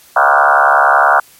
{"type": "tone with frequency modulation", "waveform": "sine", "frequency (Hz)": 1075, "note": "C6", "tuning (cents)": 47, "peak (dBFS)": -6, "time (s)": [0.16, 1.2], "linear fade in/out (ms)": 5, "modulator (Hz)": 70.7, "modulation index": 6.2, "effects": ["white hiss -44 dBFS RMS until 1.39 s", "MP3 64 kbps"]}